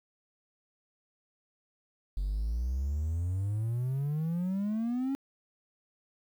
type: exponential sweep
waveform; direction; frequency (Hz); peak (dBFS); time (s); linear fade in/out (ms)
triangle; up; 46.09 to 277.1; -26; 2.17-5.15; 0
effects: tanh soft clip ceiling -22 dBFS + 10-bit